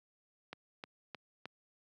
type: click train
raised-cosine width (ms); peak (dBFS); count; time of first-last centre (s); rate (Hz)
0.3; -27; 4; 0.53-1.456; 3.24
effects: high-pass 150 Hz 12 dB/octave